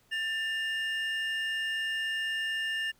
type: tone pair together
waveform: triangle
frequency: 1781.5 / 2828 Hz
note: A6 / F7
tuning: +21 / +21 cents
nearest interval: minor sixth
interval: 800 cents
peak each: -29 / -32 dBFS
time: 0.11-2.92 s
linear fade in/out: 20 ms
effects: tanh soft clip ceiling -21 dBFS + pink hiss -66 dBFS RMS until 2.99 s